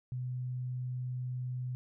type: tone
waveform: sine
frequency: 125.9 Hz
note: B2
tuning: 34 cents sharp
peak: -34 dBFS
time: 0.12-1.75 s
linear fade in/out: 0 ms
effects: none